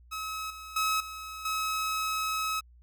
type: tone with level steps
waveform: sawtooth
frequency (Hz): 1283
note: E6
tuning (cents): -47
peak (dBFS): -30 / -38 / -22 / -35 / -25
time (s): 0.11-2.61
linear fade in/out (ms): 20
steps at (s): 0.5 / 0.76 / 1 / 1.45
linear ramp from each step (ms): 5
effects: added 60 Hz sine -53 dBFS peak until 2.82 s